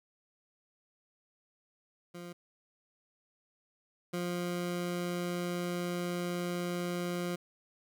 20% pulse tone pair in turn, 174.61 / 176.03 Hz, F3 / F3, 0 / +14 cents, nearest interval unison, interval 14 cents, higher second, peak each -38 / -28 dBFS, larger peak second, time 2.14-2.33 / 4.13-7.36 s, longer second, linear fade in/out 10 ms, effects none

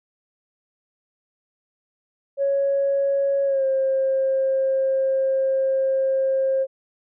sine tone with pitch glide, 554.4 to 533.4 Hz, C#5 to C5, 0 to +33 cents, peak -17 dBFS, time 2.37-6.67 s, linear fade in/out 50 ms, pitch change -67 cents, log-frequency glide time 3.45-3.65 s, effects tanh soft clip ceiling -13 dBFS

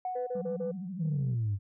sine tone with exponential decay, 737 Hz, F#5, 7 cents flat, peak -29 dBFS, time 0.05-0.88 s, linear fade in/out 2 ms, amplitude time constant 180 ms
sine tone bursts, 498.5 Hz, B4, 16 cents sharp, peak -30 dBFS, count 4, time 0.15-0.717 s, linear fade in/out 10 ms, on 120 ms, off 29 ms
sine tone with vibrato, 185.7 Hz, F#3, 7 cents sharp, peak -35 dBFS, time 0.35-1.35 s, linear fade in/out 5 ms, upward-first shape sine, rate 13 Hz, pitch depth 130 cents each way
sine exponential sweep, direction down, 169.3 to 95.9 Hz, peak -26 dBFS, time 0.98-1.59 s, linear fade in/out 50 ms
effects tanh soft clip ceiling -24 dBFS

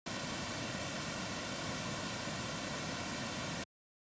pink noise with comb filter, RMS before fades -39 dBFS, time 0.06-3.64 s, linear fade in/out 5 ms, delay 2.4 ms, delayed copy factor -0.5, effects high-pass 100 Hz 12 dB/octave + resampled to 16000 Hz

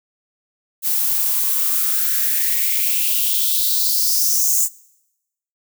violet noise with high-pass filter sweep, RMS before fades -18 dBFS, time 0.82-4.69 s, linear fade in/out 50 ms, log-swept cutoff 690 to 7200 Hz, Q 4.5, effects noise-tail reverb RT60 0.9 s tail -23 dB re dry

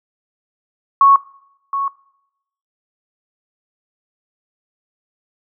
sine tone with echo, 1106 Hz, C#6, 4 cents flat, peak -6 dBFS, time 1.01-1.16 s, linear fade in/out 2 ms, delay 720 ms, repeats 1, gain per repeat -11 dB, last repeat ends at 1.88 s, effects noise-tail reverb RT60 0.8 s tail -21 dB re dry

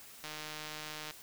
click train, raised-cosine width 0.2 ms, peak -25 dBFS, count 134, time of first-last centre 0.24-1.109 s, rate 153 Hz, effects white hiss -53 dBFS RMS until 1.22 s

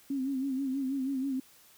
sine tone with vibrato, 268.3 Hz, C4, 44 cents sharp, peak -29 dBFS, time 0.1-1.4 s, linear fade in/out 5 ms, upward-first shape sine, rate 6.2 Hz, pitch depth 70 cents each way, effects white hiss -59 dBFS RMS until 1.77 s

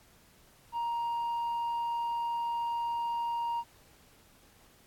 triangle tone with hard clipping, 938 Hz, A#5, 11 cents sharp, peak -29 dBFS, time 0.72-3.64 s, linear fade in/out 50 ms, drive 1 dB, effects pink hiss -61 dBFS RMS until 4.86 s + AAC 64 kbps

